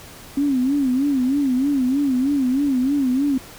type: tone with vibrato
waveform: sine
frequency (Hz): 268.9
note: C4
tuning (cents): +47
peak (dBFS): -16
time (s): 0.37-3.38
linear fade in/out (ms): 5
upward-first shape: sine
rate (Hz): 3.2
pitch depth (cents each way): 130
effects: pink hiss -41 dBFS RMS until 3.58 s